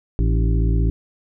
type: harmonic tone with a mistuned harmonic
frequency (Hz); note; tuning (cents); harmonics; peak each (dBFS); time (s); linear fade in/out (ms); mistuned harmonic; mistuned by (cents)
55.8; A1; +25; 1 / 2 / 3 / 5 / 6 / 7; -16 / -22 / -26 / -30 / -32 / -33; 0.19-0.9; 0; 6; -62
effects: none